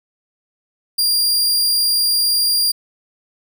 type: tone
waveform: sawtooth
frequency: 4787 Hz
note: D8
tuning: 32 cents sharp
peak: -11 dBFS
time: 0.98-2.72 s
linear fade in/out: 10 ms
effects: none